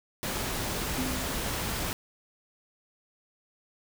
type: noise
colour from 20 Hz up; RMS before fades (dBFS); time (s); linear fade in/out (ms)
pink; -32; 0.23-1.93; 0
type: tone with exponential decay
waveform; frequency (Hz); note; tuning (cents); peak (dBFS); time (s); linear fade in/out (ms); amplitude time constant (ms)
sine; 256.8; C4; -32; -27; 0.98-1.77; 2; 170
effects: none